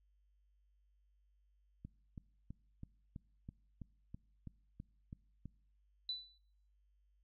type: click train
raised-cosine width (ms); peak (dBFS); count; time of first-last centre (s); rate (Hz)
5; -35; 12; 1.85-5.457; 3.05
type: tone with exponential decay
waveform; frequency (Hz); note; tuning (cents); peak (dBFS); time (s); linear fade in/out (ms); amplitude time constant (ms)
sine; 3981; B7; +13; -35; 6.09-6.38; 2; 62
effects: noise-tail reverb RT60 0.7 s tail -24 dB re dry + added 50 Hz sine -70 dBFS peak until 7.23 s